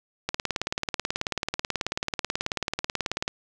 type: click train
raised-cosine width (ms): 0.2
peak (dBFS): -9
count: 56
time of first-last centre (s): 0.29-3.279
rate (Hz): 18.4
effects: none